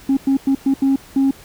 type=tone bursts at uneven times; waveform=sine; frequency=271.3 Hz; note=C#4; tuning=37 cents flat; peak=-10 dBFS; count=6; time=0.09-0.17 / 0.27-0.37 / 0.47-0.55 / 0.66-0.74 / 0.82-0.96 / 1.16-1.31 s; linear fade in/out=5 ms; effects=tanh soft clip ceiling -10 dBFS + pink hiss -43 dBFS RMS until 1.44 s